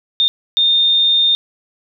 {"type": "tone bursts at uneven times", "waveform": "sine", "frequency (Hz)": 3641, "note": "A#7", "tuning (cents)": -41, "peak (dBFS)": -10, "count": 2, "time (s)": [[0.2, 0.28], [0.57, 1.35]], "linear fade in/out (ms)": 0, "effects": []}